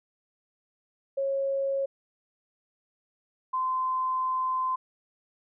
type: tone pair in turn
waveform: sine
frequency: 547 / 1032.6 Hz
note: C#5 / C6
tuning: -23 / -23 cents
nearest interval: major seventh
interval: 1100 cents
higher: second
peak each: -25 dBFS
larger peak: neither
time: 1.17-1.86 / 3.53-4.76 s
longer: second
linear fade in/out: 10 ms
effects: none